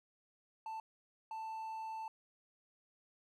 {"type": "tone bursts at uneven times", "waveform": "triangle", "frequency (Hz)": 885, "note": "A5", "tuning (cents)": 10, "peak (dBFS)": -39, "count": 2, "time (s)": [[0.66, 0.8], [1.31, 2.08]], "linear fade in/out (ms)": 2, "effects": []}